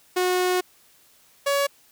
sawtooth tone pair in turn, 364.1 / 562.6 Hz, F#4 / C#5, -28 / +26 cents, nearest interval minor sixth, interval 754 cents, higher second, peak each -16 dBFS, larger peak neither, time 0.16-0.61 / 1.46-1.67 s, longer first, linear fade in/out 10 ms, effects white hiss -57 dBFS RMS until 1.91 s

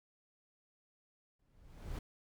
brown noise with exponential growth, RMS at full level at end -37 dBFS, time 1.39-1.99 s, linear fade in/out 5 ms, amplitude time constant 130 ms, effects none

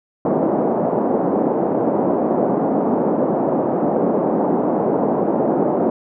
pink band-pass noise, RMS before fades -18 dBFS, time 0.25-5.9 s, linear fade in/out 2 ms, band 210 to 780 Hz, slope 24 dB/octave, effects none

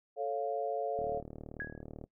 sine chord, A augmented, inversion none, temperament equal, 440 / 554.4 / 698.5 Hz, A4 / C#5 / E#5, 0 / 0 / 0 cents, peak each -36 dBFS, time 0.16-1.22 s, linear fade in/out 50 ms
click train, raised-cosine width 2 ms, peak -31 dBFS, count 41, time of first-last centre 0.99-2.04 s, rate 38.1 Hz
sine tone with exponential decay, 1661.2 Hz, G#6, in tune, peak -33 dBFS, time 1.6-1.83 s, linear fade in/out 1 ms, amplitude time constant 49 ms
effects noise-tail reverb RT60 0.1 s tail -20 dB re dry

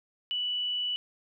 sine tone, 2960 Hz, F#7, in tune, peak -28 dBFS, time 0.31-0.96 s, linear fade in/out 0 ms, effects none

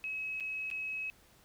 sine tone with dropouts, 2563 Hz, E7, 49 cents flat, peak -35 dBFS, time 0.04-1.1 s, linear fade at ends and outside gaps 0 ms, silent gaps 0.4-0.406 / 0.702-0.713 s, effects pink hiss -63 dBFS RMS until 1.44 s

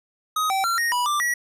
square tone with pitch steps, 1257 / 772 / 1367 / 1865 / 979 / 1181 / 1927 Hz, D#6 / G5 / F6 / A#6 / B5 / D6 / B6, +17 / -27 / -37 / 0 / -15 / +9 / -43 cents, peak -21 dBFS, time 0.36-1.34 s, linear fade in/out 5 ms, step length 140 ms, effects resampled to 32000 Hz

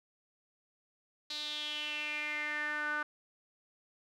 sawtooth tone with band-pass filter sweep, 299.3 Hz, D4, 33 cents sharp, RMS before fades -37 dBFS, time 1.3-3.03 s, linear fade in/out 5 ms, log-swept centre 4100 to 1400 Hz, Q 6.1, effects none

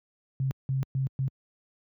sine tone bursts at uneven times, 133.6 Hz, C3, 36 cents sharp, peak -24 dBFS, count 4, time 0.4-0.51 / 0.69-0.83 / 0.95-1.07 / 1.19-1.28 s, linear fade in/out 0 ms, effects high-pass 80 Hz 12 dB/octave

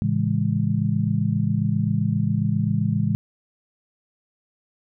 sine chord, A major seventh, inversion none, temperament just, 110 / 137.5 / 165 / 206.2 Hz, A2 / C#3 / E3 / G#3, 0 / -14 / +2 / -12 cents, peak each -24 / -25 / -25 / -24 dBFS, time 0.02-3.15 s, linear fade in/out 0 ms, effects none

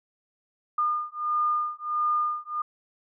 sine beating tone pair, 1213 / 1214.5 Hz, D#6 / D#6, -44 / -42 cents, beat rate 1.5 Hz, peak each -27 dBFS, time 0.78-2.62 s, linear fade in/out 5 ms, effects none

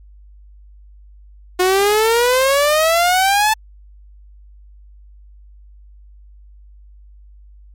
sawtooth exponential sweep, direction up, 360.4 to 880 Hz, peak -8 dBFS, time 1.59-3.54 s, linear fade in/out 10 ms, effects added 50 Hz sine -40 dBFS peak until 7.74 s + MP3 64 kbps

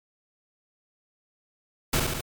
pink noise with echo, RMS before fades -23 dBFS, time 1.93-2 s, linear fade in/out 5 ms, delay 70 ms, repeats 3, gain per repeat -3 dB, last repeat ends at 2.21 s, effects MP3 96 kbps

